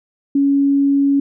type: tone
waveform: sine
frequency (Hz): 279.2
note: C#4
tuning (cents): +13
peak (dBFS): -11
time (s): 0.35-1.2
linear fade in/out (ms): 5
effects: none